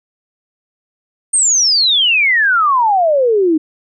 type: exponential sweep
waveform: sine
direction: down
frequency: 8870 to 302.1 Hz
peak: -9 dBFS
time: 1.33-3.58 s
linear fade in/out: 10 ms
effects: none